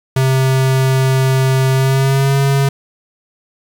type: tone with pitch glide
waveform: square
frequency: 132.1 to 137.95 Hz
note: C3 to C#3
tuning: +17 to -8 cents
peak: -11 dBFS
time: 0.16-2.69 s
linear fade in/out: 5 ms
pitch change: +75 cents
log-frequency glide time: 1.73-2.37 s
effects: 7-bit